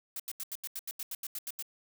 blue noise bursts, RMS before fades -38 dBFS, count 13, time 0.16-1.625 s, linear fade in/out 2 ms, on 37 ms, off 82 ms, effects none

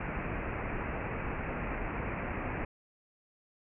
pink low-pass noise, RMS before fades -36 dBFS, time 0-2.65 s, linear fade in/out 5 ms, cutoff 2600 Hz, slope 96 dB/octave, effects none

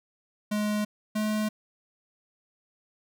square tone pair in turn, 210 / 213.9 Hz, G#3 / A3, +19 / -49 cents, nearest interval unison, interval 32 cents, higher second, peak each -26 dBFS, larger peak neither, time 0.51-0.85 / 1.15-1.49 s, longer neither, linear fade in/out 10 ms, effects none

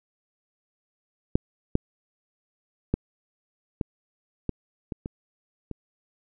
clicks, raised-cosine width 3 ms, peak -6 / -7 / -9 / -13 / -13 / -18 / -20 / -21 dBFS, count 8, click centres 1.355 / 1.754 / 2.94 / 3.812 / 4.493 / 4.922 / 5.059 / 5.713 s, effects none

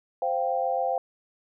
sine chord, C suspended fourth, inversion none, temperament just, 523.3 / 697.7 / 784.9 Hz, C5 / F5 / G5, 0 / -2 / +2 cents, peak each -28 dBFS, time 0.22-0.98 s, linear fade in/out 2 ms, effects none

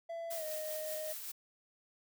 triangle tone with pitch glide, 669 to 620.6 Hz, E5 to D#5, +25 to -5 cents, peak -37 dBFS, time 0.09-1.13 s, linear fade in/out 10 ms, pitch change -130 cents, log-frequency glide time 0.35-0.44 s
blue noise with tremolo, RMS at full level -42 dBFS, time 0.3-1.32 s, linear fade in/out 10 ms, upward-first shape triangle, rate 5.2 Hz, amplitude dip 40%
effects none

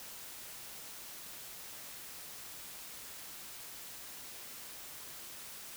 silence, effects white hiss -48 dBFS RMS until 5.76 s

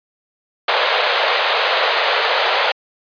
pink band-pass noise, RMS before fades -17 dBFS, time 0.68-2.72 s, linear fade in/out 5 ms, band 470 to 4300 Hz, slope 48 dB/octave, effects resampled to 11025 Hz

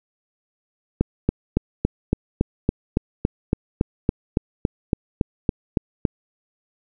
click train, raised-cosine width 3 ms, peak -4 dBFS, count 19, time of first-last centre 1.01-6.052 s, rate 3.57 Hz, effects none

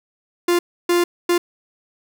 45% pulse tone bursts at uneven times, 349.2 Hz, F4, in tune, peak -14 dBFS, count 3, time 0.48-0.59 / 0.89-1.04 / 1.29-1.38 s, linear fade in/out 5 ms, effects none

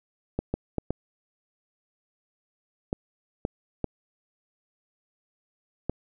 clicks, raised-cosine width 2 ms, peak -13 dBFS, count 8, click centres 0.39 / 0.54 / 0.783 / 0.906 / 2.929 / 3.451 / 3.843 / 5.896 s, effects none

